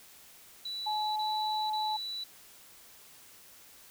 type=tone bursts; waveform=sine; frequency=3951 Hz; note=B7; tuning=in tune; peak=-35 dBFS; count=3; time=0.65-2.24 s; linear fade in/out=5 ms; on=510 ms; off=30 ms
type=tone with pitch glide; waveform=sine; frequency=852 to 859.4 Hz; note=G#5 to A5; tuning=+44 to -41 cents; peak=-30 dBFS; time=0.86-1.97 s; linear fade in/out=10 ms; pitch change=+15 cents; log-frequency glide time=1.04-1.29 s
effects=white hiss -55 dBFS RMS until 3.9 s